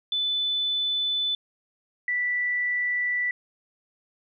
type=tone pair in turn; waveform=sine; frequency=3500 / 1968.3 Hz; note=A7 / B6; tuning=-10 / -6 cents; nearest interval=minor seventh; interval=996 cents; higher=first; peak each=-23 dBFS; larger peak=neither; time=0.12-1.35 / 2.08-3.31 s; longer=neither; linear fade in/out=2 ms; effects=none